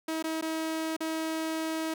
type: tone with dropouts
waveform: sawtooth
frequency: 320 Hz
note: D#4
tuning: 49 cents sharp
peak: -26 dBFS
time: 0.08-1.94 s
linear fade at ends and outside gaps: 5 ms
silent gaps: 0.226-0.24 / 0.413-0.423 / 0.966-1.005 s
effects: none